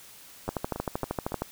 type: two click trains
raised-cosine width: 1 ms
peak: -20 / -14 dBFS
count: 4 / 13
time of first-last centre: 0.48-1.32 / 0.49-1.42 s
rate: 3.57 / 12.9 Hz
effects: white hiss -50 dBFS RMS until 1.51 s